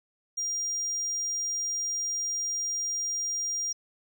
triangle tone, 5700 Hz, F8, 34 cents sharp, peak -27 dBFS, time 0.37-3.73 s, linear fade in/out 10 ms, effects none

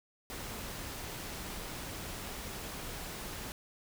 pink noise, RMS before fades -42 dBFS, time 0.3-3.52 s, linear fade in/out 0 ms, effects none

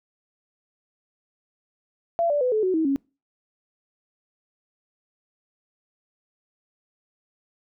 sine tone with pitch steps, 678 / 583.5 / 502.1 / 432.1 / 371.8 / 320 / 275.4 Hz, E5 / D5 / B4 / A4 / F#4 / D#4 / C#4, +49 / -11 / +29 / -31 / +8 / +49 / -11 cents, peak -19 dBFS, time 2.19-2.96 s, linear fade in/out 0 ms, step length 110 ms, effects noise-tail reverb RT60 0.3 s tail -25 dB re dry

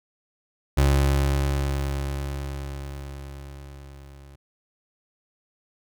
30% pulse tone with level ramp, 69.3 Hz, C#2, in tune, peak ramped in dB -13 to -42 dBFS, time 0.77-4.36 s, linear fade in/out 10 ms, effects none

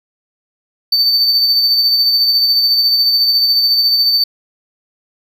triangle tone with tremolo, 4559 Hz, C#8, 48 cents sharp, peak -7 dBFS, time 0.92-4.24 s, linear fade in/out 5 ms, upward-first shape sine, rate 14 Hz, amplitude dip 35%, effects none

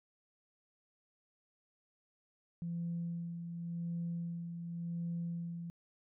sine tone with tremolo, 170 Hz, F3, 46 cents flat, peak -34 dBFS, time 2.62-5.7 s, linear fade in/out 0 ms, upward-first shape sine, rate 0.9 Hz, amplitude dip 50%, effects tanh soft clip ceiling -31 dBFS

